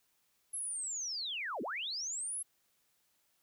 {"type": "linear two-way sweep", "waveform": "sine", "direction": "down then up", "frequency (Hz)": [11175, 196, 11175], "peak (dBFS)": -36, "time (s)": [0.53, 2.43], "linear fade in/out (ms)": 10, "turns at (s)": 1.62, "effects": ["white hiss -75 dBFS RMS until 3.42 s"]}